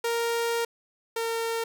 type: tone pair in turn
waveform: sawtooth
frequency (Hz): 465.9 / 457.4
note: A#4 / A#4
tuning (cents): -1 / -33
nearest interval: unison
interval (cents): 32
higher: first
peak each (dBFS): -21 / -23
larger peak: first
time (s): 0.04-0.65 / 1.16-1.64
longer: first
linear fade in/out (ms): 5
effects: none